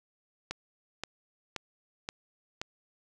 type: click train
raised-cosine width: 0.2 ms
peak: -17 dBFS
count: 5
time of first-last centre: 0.51-2.615 s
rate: 1.9 Hz
effects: none